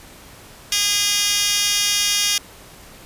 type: tone with high-pass filter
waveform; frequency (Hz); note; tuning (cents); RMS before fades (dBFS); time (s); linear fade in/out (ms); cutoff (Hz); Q
10% pulse; 408.6; G#4; -28; -19; 0.72-2.38; 2; 3900; 4
effects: pink hiss -43 dBFS RMS until 3.05 s + resampled to 32000 Hz